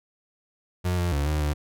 35% pulse tone with pitch steps, 90.1 / 87.7 / 71.5 / 76.1 / 74.2 Hz, F#2 / F2 / D2 / D#2 / D2, -45 / +8 / -46 / -38 / +18 cents, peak -21 dBFS, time 0.84-1.54 s, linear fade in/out 20 ms, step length 140 ms, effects none

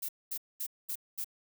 violet noise bursts, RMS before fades -36 dBFS, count 5, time 0.02-1.245 s, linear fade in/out 10 ms, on 69 ms, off 220 ms, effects none

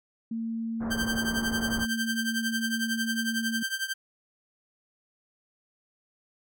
sine tone, 227.2 Hz, A#3, 44 cents flat, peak -29 dBFS, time 0.31-3.63 s, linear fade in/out 5 ms
pink low-pass noise, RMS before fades -36 dBFS, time 0.8-1.86 s, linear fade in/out 20 ms, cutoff 1600 Hz, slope 48 dB/octave
sawtooth tone with tremolo, 1568 Hz, G6, in tune, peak -22 dBFS, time 0.9-3.94 s, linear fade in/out 20 ms, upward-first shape triangle, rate 11 Hz, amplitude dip 90%
effects none

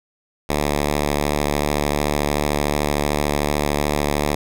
5% pulse tone with vibrato, 73.42 Hz, D2, in tune, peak -7 dBFS, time 0.49-4.35 s, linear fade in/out 5 ms, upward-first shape sine, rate 2.7 Hz, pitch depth 12 cents each way, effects none

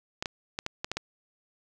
clicks, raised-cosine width 0.2 ms, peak -14 dBFS, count 7, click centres 0.225 / 0.258 / 0.589 / 0.664 / 0.845 / 0.916 / 0.97 s, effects none

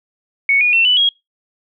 sine tone with pitch steps, 2220 / 2449 / 2702 / 2981 / 3288 Hz, C#7 / D#7 / E7 / F#7 / G#7, +2 / -28 / +42 / +12 / -18 cents, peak -10 dBFS, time 0.49-1.09 s, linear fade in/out 2 ms, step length 120 ms, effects noise-tail reverb RT60 0.2 s tail -25 dB re dry

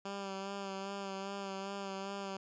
10% pulse tone with vibrato, 196 Hz, G3, in tune, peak -31 dBFS, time 0.05-2.37 s, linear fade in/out 5 ms, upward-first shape sine, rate 2.5 Hz, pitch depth 29 cents each way, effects resampled to 16000 Hz

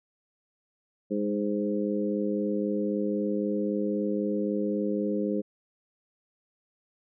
harmonic tone with a mistuned harmonic, 103.83 Hz, G#2, in tune, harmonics 2 / 3 / 4 / 5, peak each -29 / -31 / -32 / -33 dBFS, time 1.1-5.42 s, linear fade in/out 20 ms, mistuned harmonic 2, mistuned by -22 cents, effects none

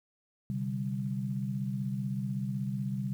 sine chord, C suspended second, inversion none, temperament equal, 130.81 / 146.83 / 196 Hz, C3 / D3 / G3, 0 / 0 / 0 cents, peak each -34 / -39 / -34 dBFS, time 0.5-3.13 s, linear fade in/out 0 ms, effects 10-bit

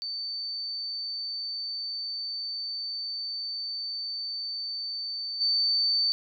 sine tone with level steps, 4554 Hz, C#8, 46 cents sharp, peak -31 / -22 dBFS, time 0.02-6.12 s, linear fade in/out 0 ms, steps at 5.4 s, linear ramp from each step 20 ms, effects none

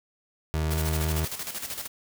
30% pulse tone, 78.3 Hz, D#2, 11 cents sharp, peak -22 dBFS, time 0.54-1.25 s, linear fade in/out 0 ms
white noise with tremolo, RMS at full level -33 dBFS, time 0.7-1.88 s, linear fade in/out 20 ms, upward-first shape square, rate 13 Hz, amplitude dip 60%
effects none

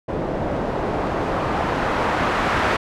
white noise with low-pass filter sweep, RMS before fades -22 dBFS, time 0.08-2.77 s, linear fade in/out 10 ms, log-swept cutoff 510 to 1500 Hz, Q 0.94, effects none

